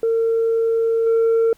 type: tone with level steps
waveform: sine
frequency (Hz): 455.2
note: A#4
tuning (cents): -41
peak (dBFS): -14 / -11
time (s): 0.03-1.53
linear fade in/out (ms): 2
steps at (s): 1.06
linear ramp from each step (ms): 10
effects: tanh soft clip ceiling -12 dBFS + pink hiss -55 dBFS RMS until 1.57 s